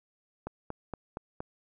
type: click train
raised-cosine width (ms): 1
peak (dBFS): -22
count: 5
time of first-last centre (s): 0.47-1.405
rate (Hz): 4.28
effects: none